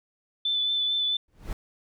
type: tone with vibrato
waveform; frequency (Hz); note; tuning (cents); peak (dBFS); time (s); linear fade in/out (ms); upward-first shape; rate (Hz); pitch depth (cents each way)
sine; 3508; A7; -6; -23; 0.45-1.17; 5; sine; 4.5; 18
type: noise with exponential growth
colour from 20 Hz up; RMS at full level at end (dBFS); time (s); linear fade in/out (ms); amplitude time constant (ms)
brown; -29; 1.28-1.53; 2; 53
effects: none